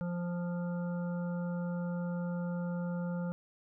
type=harmonic tone; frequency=174.9 Hz; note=F3; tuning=3 cents sharp; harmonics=1 / 3 / 5 / 7 / 8; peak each=-33 / -42 / -50 / -55 / -51 dBFS; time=0.01-3.32 s; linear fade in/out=0 ms; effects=none